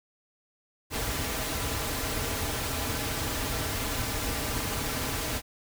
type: noise with comb filter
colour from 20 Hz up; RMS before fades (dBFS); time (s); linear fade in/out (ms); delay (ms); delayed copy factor
pink; -31; 0.9-5.42; 50; 5.5; -0.55
effects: none